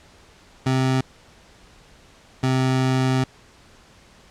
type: tone pair in turn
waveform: 25% pulse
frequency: 130.81 / 130.33 Hz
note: C3 / C3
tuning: 0 / -6 cents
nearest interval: unison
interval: 6 cents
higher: first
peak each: -14 dBFS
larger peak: neither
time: 0.66-1.01 / 2.43-3.24 s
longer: second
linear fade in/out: 5 ms
effects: pink hiss -51 dBFS RMS until 4.3 s + low-pass 7000 Hz 12 dB/octave